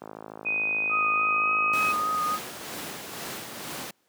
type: click train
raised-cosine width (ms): 1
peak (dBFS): -24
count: 115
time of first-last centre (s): 0.02-2.147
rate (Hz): 53.6
type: tone with pitch glide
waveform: sine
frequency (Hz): 2500 to 2541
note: D#7 to D#7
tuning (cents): +8 to +36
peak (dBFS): -24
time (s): 0.45-1.93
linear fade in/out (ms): 20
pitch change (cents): +28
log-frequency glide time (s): 1.22-1.49
type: tone with vibrato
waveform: sine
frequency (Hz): 1242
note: D#6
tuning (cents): -3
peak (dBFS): -24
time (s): 0.89-2.39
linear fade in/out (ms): 50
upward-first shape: sine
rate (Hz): 3.5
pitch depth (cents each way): 17
type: noise with tremolo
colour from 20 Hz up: pink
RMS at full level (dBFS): -34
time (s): 1.73-3.91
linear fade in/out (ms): 5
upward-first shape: sine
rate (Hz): 2.1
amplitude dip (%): 40
effects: pink hiss -69 dBFS RMS until 4.08 s + high-pass 200 Hz 12 dB/octave